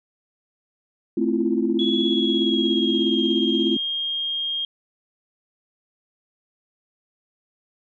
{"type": "chord", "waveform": "sine", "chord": "F major seventh", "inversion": "first", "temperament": "equal with one note detuned", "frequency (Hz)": [220, 261.6, 329.6, 346.4], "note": ["A3", "C4", "E4", "F4"], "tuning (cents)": [0, 0, 0, -14], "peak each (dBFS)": -24, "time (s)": [1.17, 3.77], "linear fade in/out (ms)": 5}
{"type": "tone with pitch glide", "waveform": "sine", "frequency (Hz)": [3369, 3230], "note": ["G#7", "G#7"], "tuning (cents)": [24, -49], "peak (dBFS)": -23, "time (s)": [1.79, 4.65], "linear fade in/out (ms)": 2, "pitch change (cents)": -73, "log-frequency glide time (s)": [2.02, 3.21]}
{"effects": ["tanh soft clip ceiling -6 dBFS"]}